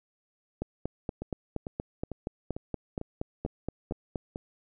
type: two click trains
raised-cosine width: 2 ms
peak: -18 / -22 dBFS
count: 16 / 8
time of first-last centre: 0.62-4.158 / 1.22-4.359 s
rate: 4.24 / 2.23 Hz
effects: none